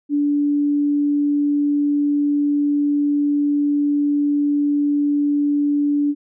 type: tone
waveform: sine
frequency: 290 Hz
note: D4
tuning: 22 cents flat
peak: -15 dBFS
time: 0.09-6.15 s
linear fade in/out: 50 ms
effects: none